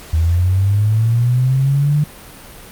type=linear sweep; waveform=sine; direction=up; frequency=78.4 to 150.7 Hz; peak=-11 dBFS; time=0.13-2.04 s; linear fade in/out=5 ms; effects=pink hiss -37 dBFS RMS until 2.71 s + Opus 48 kbps